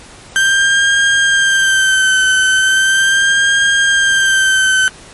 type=tone with vibrato; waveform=35% pulse; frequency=1568 Hz; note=G6; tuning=in tune; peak=-7 dBFS; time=0.36-4.88 s; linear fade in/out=0 ms; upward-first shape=sine; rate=0.38 Hz; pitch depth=45 cents each way; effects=pink hiss -37 dBFS RMS until 5.13 s + MP3 48 kbps